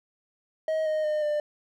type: tone with pitch steps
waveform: triangle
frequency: 632 / 620.1 / 608.4 / 596.9 Hz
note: D#5 / D#5 / D#5 / D5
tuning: +27 / -6 / -39 / +28 cents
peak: -22 dBFS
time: 0.68-1.4 s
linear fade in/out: 2 ms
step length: 180 ms
effects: none